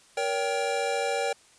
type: chord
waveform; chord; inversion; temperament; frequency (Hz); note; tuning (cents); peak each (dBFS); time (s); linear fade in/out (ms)
square; G diminished; first; just; 470.4 / 564.5 / 784; Bb4 / Db5 / G5; +16 / +31 / 0; -31; 0.17-1.33; 5
effects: white hiss -57 dBFS RMS until 1.58 s + resampled to 22050 Hz

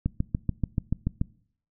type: click train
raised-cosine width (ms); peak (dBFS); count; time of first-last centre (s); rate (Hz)
5; -12; 9; 0.06-1.214; 6.93
effects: noise-tail reverb RT60 0.6 s tail -23 dB re dry

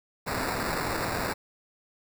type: noise with sample-and-hold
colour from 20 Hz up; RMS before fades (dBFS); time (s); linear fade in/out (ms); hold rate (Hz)
violet; -30; 0.26-1.34; 20; 3150
effects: none

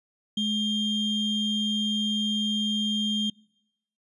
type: ring-modulated tone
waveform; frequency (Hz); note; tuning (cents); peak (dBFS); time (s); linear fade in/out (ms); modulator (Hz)
triangle; 1702; G#6; +42; -19; 0.37-3.3; 5; 1490
effects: noise-tail reverb RT60 0.9 s tail -26 dB re dry + resampled to 24000 Hz

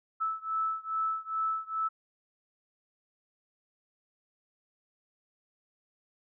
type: beating tone pair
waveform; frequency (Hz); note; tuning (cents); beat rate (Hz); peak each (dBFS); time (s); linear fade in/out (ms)
sine; 1309 / 1311.4; E6 / E6; -13 / -9; 2.4; -32 / -33; 0.2-1.89; 20
effects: none

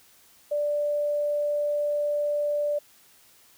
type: tone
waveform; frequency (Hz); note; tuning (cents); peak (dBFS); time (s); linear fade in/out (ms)
sine; 587.3; D5; 0; -23; 0.51-2.79; 10
effects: white hiss -57 dBFS RMS until 3.57 s

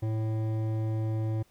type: tone with hard clipping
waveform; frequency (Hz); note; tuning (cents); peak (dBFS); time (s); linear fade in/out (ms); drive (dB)
sine; 110; A2; 0; -29; 0.02-1.43; 10; 12
effects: pink hiss -65 dBFS RMS until 1.5 s

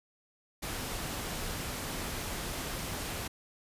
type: noise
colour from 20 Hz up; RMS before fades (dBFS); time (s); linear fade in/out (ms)
pink; -37; 0.62-3.28; 10
effects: resampled to 32000 Hz

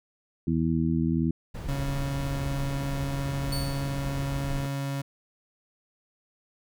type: harmonic tone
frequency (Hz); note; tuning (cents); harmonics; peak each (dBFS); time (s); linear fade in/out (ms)
81.4; E2; -21; 1 / 2 / 3 / 4; -32 / -26 / -27 / -30; 0.47-1.31; 5
type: noise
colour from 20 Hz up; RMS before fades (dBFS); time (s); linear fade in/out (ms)
brown; -34; 1.54-4.67; 10
type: tone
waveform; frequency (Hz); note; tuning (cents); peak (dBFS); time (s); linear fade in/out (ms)
35% pulse; 138.59; C#3; 0; -27; 1.68-5.02; 10
type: tone with exponential decay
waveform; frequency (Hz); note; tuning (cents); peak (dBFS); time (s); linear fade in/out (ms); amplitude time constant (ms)
sawtooth; 4469; C#8; +13; -28; 3.52-4.17; 5; 140
effects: none

